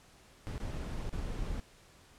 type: noise with dropouts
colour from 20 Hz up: brown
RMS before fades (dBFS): -37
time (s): 0.47-1.6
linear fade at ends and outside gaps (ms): 0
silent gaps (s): 0.579-0.601 / 1.093-1.127
effects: pink hiss -60 dBFS RMS until 2.18 s + low-pass 10000 Hz 12 dB/octave